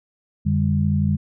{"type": "tone cluster", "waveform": "sine", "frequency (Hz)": [89.9, 147.5, 200.2], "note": ["F#2", "D3", "G3"], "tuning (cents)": [-49, 8, 37], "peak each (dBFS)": -21, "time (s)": [0.45, 1.17], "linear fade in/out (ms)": 20, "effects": []}